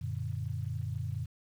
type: chord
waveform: sine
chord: Gb augmented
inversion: none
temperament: equal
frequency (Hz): 92.5 / 116.54 / 146.83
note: Gb2 / Bb2 / D3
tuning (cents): 0 / 0 / 0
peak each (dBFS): -37 / -36 / -39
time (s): 0.01-1.26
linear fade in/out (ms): 10
effects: 10-bit